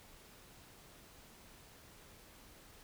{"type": "silence", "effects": ["pink hiss -59 dBFS RMS until 2.83 s"]}